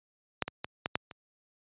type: clicks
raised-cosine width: 0.3 ms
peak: -11 / -18 / -18 / -13 / -11 / -28 dBFS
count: 6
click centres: 0.423 / 0.48 / 0.645 / 0.859 / 0.955 / 1.112 s
effects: high-pass 80 Hz 12 dB/octave + resampled to 8000 Hz